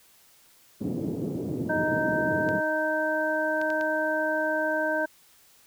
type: band-pass noise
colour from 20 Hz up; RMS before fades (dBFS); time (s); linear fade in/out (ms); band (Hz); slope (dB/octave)
white; -31; 0.8-2.61; 20; 110 to 380; 24
type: harmonic tone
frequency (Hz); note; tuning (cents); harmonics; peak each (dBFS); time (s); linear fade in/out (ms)
311.1; D#4; 0; 1 / 2 / 3 / 5; -32 / -27 / -33 / -28; 1.69-5.06; 10
type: clicks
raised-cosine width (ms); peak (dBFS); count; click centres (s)
0.2; -23; 4; 2.489 / 3.615 / 3.703 / 3.811
effects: white hiss -58 dBFS RMS until 5.66 s